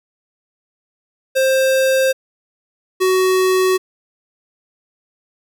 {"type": "tone pair in turn", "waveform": "square", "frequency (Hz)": [528, 373.4], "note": ["C5", "F#4"], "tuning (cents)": [16, 16], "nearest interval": "tritone", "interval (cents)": 600, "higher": "first", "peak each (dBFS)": -13, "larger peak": "neither", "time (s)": [[1.35, 2.13], [3, 3.78]], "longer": "neither", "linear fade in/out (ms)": 20, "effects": []}